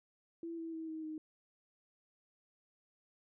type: tone with pitch steps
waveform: sine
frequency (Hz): 333.8 / 328.1 / 322.4 / 316.9 / 311.4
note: E4 / E4 / E4 / D#4 / D#4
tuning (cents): +22 / -8 / -38 / +32 / +2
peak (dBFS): -40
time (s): 0.43-1.18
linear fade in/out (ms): 2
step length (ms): 150
effects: none